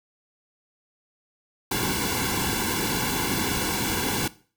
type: noise with comb filter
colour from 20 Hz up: pink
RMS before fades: -26 dBFS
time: 1.71-4.28 s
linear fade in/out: 5 ms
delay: 1.6 ms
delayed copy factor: -0.95
effects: noise-tail reverb RT60 0.4 s tail -18 dB re dry